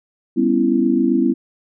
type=chord; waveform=sine; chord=C# half-diminished seventh; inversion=second; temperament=just; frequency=199.57 / 249.5 / 277.2 / 332.6 Hz; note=G3 / B3 / C#4 / E4; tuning=+31 / +18 / 0 / +16 cents; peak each=-22 / -17 / -20 / -18 dBFS; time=0.36-1.34 s; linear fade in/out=20 ms; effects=none